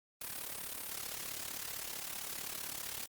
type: noise with amplitude modulation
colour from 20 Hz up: white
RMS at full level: -39 dBFS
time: 0.21-3.06 s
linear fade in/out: 5 ms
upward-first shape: sine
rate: 35.5 Hz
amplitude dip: 75%
effects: Opus 32 kbps